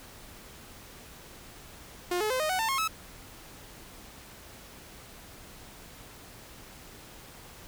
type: tone with pitch steps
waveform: sawtooth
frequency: 355.6 / 427.8 / 514.6 / 619.1 / 744.8 / 896.1 / 1078 / 1296.8 Hz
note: F4 / A4 / C5 / D#5 / F#5 / A5 / C#6 / E6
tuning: +31 / -49 / -29 / -9 / +11 / +31 / -49 / -29 cents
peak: -23 dBFS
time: 2.11-2.878 s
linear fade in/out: 5 ms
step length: 96 ms
effects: pink hiss -49 dBFS RMS until 7.67 s